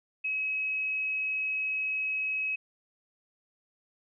sine tone, 2557 Hz, D#7, 47 cents sharp, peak -28 dBFS, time 0.24-2.56 s, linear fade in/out 10 ms, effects none

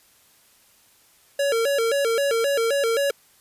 square tone with vibrato, 507 Hz, B4, 45 cents sharp, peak -20 dBFS, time 1.39-3.11 s, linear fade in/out 5 ms, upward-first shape square, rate 3.8 Hz, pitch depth 180 cents each way, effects white hiss -57 dBFS RMS until 3.4 s + resampled to 32000 Hz

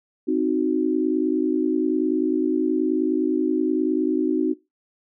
sine chord, C diminished, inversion none, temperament equal with one note detuned, 260.9 / 311.1 / 370 Hz, C4 / Eb4 / Gb4, -5 / 0 / 0 cents, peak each -24 / -22 / -23 dBFS, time 0.27-4.54 s, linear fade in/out 20 ms, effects noise-tail reverb RT60 0.2 s tail -18 dB re dry

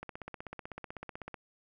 click train, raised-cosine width 0.5 ms, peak -26 dBFS, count 22, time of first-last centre 0.03-1.343 s, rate 16 Hz, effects none

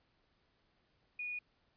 sine tone with quantisation, 2457 Hz, D#7, 22 cents flat, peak -38 dBFS, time 1.19-1.39 s, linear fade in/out 5 ms, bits 11, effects pink hiss -75 dBFS RMS until 1.76 s + resampled to 11025 Hz

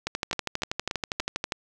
two click trains, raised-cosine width 0.2 ms, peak -12 / -10 dBFS, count 4 / 19, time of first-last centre 0.33-1.202 / 0.07-1.522 s, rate 3.44 / 12.4 Hz, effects none

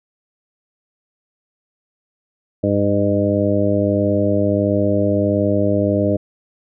harmonic tone with a mistuned harmonic, 101.5 Hz, G#2, 39 cents flat, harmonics 1 / 2 / 3 / 4 / 5 / 6, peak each -21 / -21 / -20 / -25 / -22 / -20 dBFS, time 2.63-6.17 s, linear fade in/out 10 ms, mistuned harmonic 1, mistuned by -17 cents, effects none

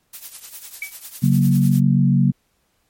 blue noise with tremolo, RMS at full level -32 dBFS, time 0.13-1.8 s, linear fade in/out 5 ms, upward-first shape triangle, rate 10 Hz, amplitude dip 80%
sine tone with exponential decay, 2277 Hz, C#7, 46 cents sharp, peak -21 dBFS, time 0.82-0.95 s, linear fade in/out 2 ms, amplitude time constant 27 ms
sine chord, F# major, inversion second, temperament equal, 138.59 / 185 / 233.1 Hz, C#3 / F#3 / A#3, 0 / 0 / 0 cents, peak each -15 / -17 / -19 dBFS, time 1.22-2.32 s, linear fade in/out 20 ms
effects pink hiss -66 dBFS RMS until 2.89 s + MP3 64 kbps

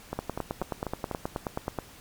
two click trains, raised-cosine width 1 ms, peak -17 / -15 dBFS, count 5 / 16, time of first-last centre 0.13-1.113 / 0.19-1.787 s, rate 4.07 / 9.39 Hz, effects pink hiss -50 dBFS RMS until 2 s + MP3 96 kbps

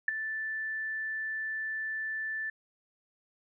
sine tone with ADSR envelope, 1760 Hz, A6, in tune, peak -20 dBFS, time 0.08-2.5 s, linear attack 4 ms, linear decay 11 ms, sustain -12 dB, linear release 5 ms, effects none

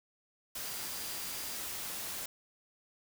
sine tone in noise, 4766 Hz, D8, 25 cents sharp, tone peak -50 dBFS, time 0.65-1.57 s, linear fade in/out 5 ms, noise white, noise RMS -40 dBFS, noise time 0.55-2.26 s, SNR -13 dB, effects none

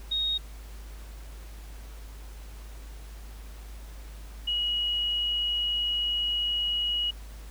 sine tone pair in turn, 3741 / 2905 Hz, A#7 / F#7, +5 / -32 cents, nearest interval major third, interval 437 cents, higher first, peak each -25 dBFS, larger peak neither, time 0.11-0.38 / 4.47-7.11 s, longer second, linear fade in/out 10 ms, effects added 52 Hz sine -40 dBFS peak until 7.5 s + pink hiss -52 dBFS RMS until 7.5 s

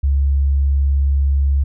sine tone, 69.4 Hz, C#2, 3 cents sharp, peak -12 dBFS, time 0.03-1.64 s, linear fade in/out 10 ms, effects none

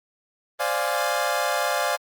25% pulse chord, D half-diminished seventh, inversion third, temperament equal, 523.3 / 587.3 / 698.5 / 830.6 Hz, C5 / D5 / F5 / Ab5, 0 / 0 / 0 / 0 cents, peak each -26 / -23 / -23 / -25 dBFS, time 0.59-1.97 s, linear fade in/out 20 ms, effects Opus 32 kbps

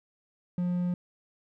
triangle tone, 177.7 Hz, F3, 30 cents sharp, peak -24 dBFS, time 0.58-0.94 s, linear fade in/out 2 ms, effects none

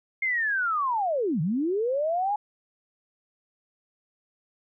sine linear two-way sweep, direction down then up, 2141 to 143 to 848 Hz, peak -23 dBFS, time 0.22-2.36 s, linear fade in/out 5 ms, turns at 1.41 s, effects none

